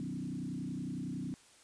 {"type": "tone with frequency modulation", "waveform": "sine", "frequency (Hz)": 215.8, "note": "A3", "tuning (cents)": -33, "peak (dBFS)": -36, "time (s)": [0, 1.34], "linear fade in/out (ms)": 0, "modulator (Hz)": 30.9, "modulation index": 2.5, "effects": ["white hiss -61 dBFS RMS until 1.63 s", "resampled to 22050 Hz"]}